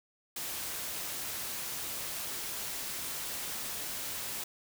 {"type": "noise", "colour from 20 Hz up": "white", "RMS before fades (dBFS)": -38, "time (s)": [0.36, 4.44], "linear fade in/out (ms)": 5, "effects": []}